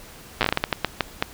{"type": "slowing click train", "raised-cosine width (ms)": 0.3, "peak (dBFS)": -3, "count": 13, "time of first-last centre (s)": [0.41, 1.225], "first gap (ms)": 8, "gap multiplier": 1.35, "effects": ["pink hiss -44 dBFS RMS until 1.33 s"]}